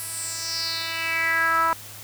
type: tone with band-pass filter sweep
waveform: 10% pulse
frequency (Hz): 328.4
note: E4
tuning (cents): -6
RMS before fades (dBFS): -25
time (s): 0-1.73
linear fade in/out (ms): 0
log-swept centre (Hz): 11000 to 1100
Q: 4.2
effects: added 104 Hz sine -47 dBFS peak until 2.03 s + white hiss -41 dBFS RMS until 2.03 s